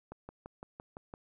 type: click train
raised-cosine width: 1 ms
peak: -30 dBFS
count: 7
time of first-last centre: 0.12-1.139 s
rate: 5.89 Hz
effects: none